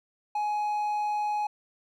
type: tone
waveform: triangle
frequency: 838 Hz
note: G#5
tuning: 15 cents sharp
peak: -24 dBFS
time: 0.35-1.47 s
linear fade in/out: 5 ms
effects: none